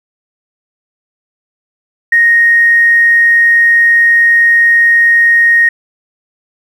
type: tone with tanh clipping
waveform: triangle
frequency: 1864.7 Hz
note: A#6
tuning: in tune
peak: -4 dBFS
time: 2.12-5.69 s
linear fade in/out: 5 ms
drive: 2 dB
effects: none